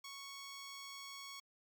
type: tone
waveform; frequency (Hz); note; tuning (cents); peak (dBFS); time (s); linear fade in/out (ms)
10% pulse; 1108.7; C#6; 0; -39; 0.04-1.4; 5
effects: MP3 96 kbps

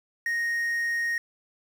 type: tone with quantisation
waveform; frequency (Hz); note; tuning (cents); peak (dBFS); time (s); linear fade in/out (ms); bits
triangle; 1864.7; A#6; 0; -23; 0.26-1.18; 2; 8
effects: none

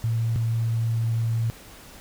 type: tone pair in turn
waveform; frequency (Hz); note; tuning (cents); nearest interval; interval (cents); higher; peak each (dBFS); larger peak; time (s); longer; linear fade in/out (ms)
sine; 114.3 / 114.3; A#2 / A#2; -34 / -34; unison; 0; neither; -21 / -21; neither; 0.04-0.36 / 0.36-1.5; second; 0
effects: pink hiss -46 dBFS RMS until 2 s

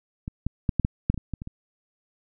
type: clicks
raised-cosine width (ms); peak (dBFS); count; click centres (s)
5; -19 / -13 / -9 / -9 / -9 / -7 / -19 / -19 / -17 / -23 / -23; 11; 0.279 / 0.466 / 0.692 / 0.797 / 0.849 / 1.1 / 1.143 / 1.177 / 1.337 / 1.419 / 1.474
effects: none

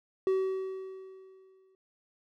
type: tone with exponential decay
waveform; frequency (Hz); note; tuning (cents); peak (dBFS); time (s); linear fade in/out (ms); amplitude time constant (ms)
triangle; 380; F#4; +46; -21; 0.27-1.75; 1; 320
effects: none

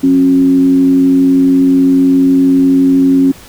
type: tone with frequency modulation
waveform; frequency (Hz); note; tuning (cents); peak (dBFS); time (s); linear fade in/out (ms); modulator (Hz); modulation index
sine; 271.2; C#4; -38; -5; 0.03-3.32; 10; 92.6; 0.36
effects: pink hiss -36 dBFS RMS until 3.48 s

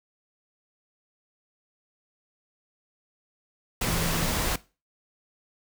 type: tone in noise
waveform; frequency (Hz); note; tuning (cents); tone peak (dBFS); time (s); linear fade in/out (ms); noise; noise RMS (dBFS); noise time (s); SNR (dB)
sine; 165.7; E3; +9; -31; 3.88-4.26; 5; pink; -27; 3.81-4.56; -7
effects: noise-tail reverb RT60 0.3 s tail -19 dB re dry

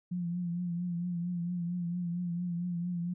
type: tone with vibrato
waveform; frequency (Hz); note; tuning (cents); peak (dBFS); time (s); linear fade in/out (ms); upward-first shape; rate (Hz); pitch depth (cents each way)
sine; 174.61; F3; 0; -31; 0.11-3.14; 10; triangle; 4.4; 55
effects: none

